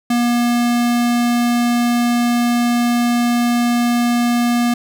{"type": "tone", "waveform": "square", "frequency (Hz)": 239.5, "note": "A#3", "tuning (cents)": 47, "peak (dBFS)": -14, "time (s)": [0.1, 4.74], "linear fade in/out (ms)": 5, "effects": []}